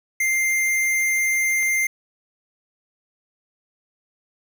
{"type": "tone", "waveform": "square", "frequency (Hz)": 2098, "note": "C7", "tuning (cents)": 4, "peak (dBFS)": -19, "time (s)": [0.2, 1.87], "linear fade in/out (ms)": 5}
{"type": "click", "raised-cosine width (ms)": 0.3, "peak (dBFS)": -25, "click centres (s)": 1.628}
{"effects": ["9-bit"]}